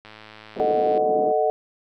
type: click train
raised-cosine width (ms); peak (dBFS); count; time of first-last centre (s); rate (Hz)
0.3; -26; 101; 0.05-0.976; 108
type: band-pass noise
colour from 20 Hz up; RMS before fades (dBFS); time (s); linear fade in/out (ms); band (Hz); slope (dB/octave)
pink; -31; 0.56-1.32; 5; 230 to 570; 24
type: chord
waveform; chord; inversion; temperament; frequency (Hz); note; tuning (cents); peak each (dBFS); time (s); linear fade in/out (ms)
sine; D# diminished; second; equal with one note detuned; 440 / 616.2 / 740; A4 / D#5 / F#5; 0 / -17 / 0; -22; 0.6-1.5; 0
effects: none